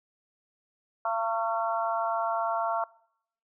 harmonic tone with a mistuned harmonic, 227 Hz, A#3, 46 cents flat, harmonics 3 / 4 / 5 / 6, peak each -30 / -31 / -32 / -33 dBFS, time 1.05-2.84 s, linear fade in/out 2 ms, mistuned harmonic 5, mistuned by -34 cents, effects noise-tail reverb RT60 0.7 s tail -23 dB re dry

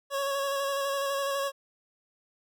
25% pulse tone with vibrato, 554.4 Hz, C#5, in tune, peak -24 dBFS, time 0.1-1.52 s, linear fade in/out 50 ms, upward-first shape square, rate 12 Hz, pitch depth 18 cents each way, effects none

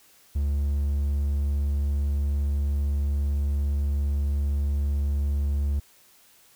triangle tone, 71.2 Hz, C#2, 47 cents sharp, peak -20 dBFS, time 0.35-5.8 s, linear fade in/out 10 ms, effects white hiss -57 dBFS RMS until 6.55 s

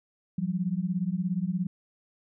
sine beating tone pair, 172.8 / 189.8 Hz, F3 / F#3, -18 / +44 cents, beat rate 17 Hz, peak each -29 dBFS, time 0.38-1.67 s, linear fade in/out 5 ms, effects none

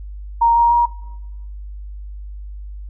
sine tone with pitch steps, 932.3 / 940.4 / 948.6 Hz, A#5 / A#5 / A#5, 0 / +15 / +30 cents, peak -10 dBFS, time 0.41-0.86 s, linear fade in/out 10 ms, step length 150 ms, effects noise-tail reverb RT60 0.9 s tail -20 dB re dry + added 50 Hz sine -29 dBFS peak until 2.89 s

